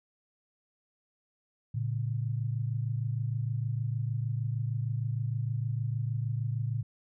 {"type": "tone pair together", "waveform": "sine", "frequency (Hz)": [113.6, 140.1], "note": ["A#2", "C#3"], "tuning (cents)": [-44, 19], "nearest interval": "major third", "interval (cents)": 363, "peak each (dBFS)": [-30, -34], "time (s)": [1.74, 6.83], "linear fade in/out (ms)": 10, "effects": []}